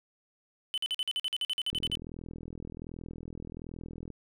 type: tone bursts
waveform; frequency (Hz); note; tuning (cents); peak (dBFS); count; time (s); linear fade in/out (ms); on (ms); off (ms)
triangle; 3025; F#7; +38; -27; 15; 0.74-1.953; 0; 37; 47
type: click train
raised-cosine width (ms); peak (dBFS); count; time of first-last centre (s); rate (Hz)
3; -29; 99; 1.73-4.103; 41.3
effects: none